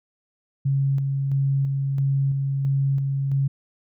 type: tone with tremolo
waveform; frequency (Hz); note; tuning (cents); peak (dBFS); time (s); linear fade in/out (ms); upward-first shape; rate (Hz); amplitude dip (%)
sine; 137.4; C#3; -15; -18; 0.65-3.48; 10; square; 1.5; 30
effects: none